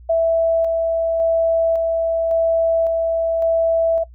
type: tone with tremolo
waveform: sine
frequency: 659.3 Hz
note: E5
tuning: in tune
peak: -13 dBFS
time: 0.09-4.04 s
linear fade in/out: 10 ms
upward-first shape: square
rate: 0.9 Hz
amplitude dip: 25%
effects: noise-tail reverb RT60 0.1 s tail -23 dB re dry + added 60 Hz sine -39 dBFS peak until 4.14 s